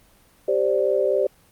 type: chord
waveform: sine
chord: G suspended fourth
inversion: none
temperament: equal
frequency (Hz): 392 / 523.3 / 587.3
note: G4 / C5 / D5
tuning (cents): 0 / 0 / 0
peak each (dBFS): -22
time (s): 0.48-1.27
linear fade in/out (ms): 5
effects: pink hiss -56 dBFS RMS until 1.51 s + Opus 24 kbps